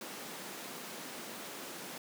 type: high-pass noise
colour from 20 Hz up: pink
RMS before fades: -45 dBFS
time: 0.01-1.98 s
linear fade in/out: 2 ms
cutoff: 190 Hz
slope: 24 dB/octave
effects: none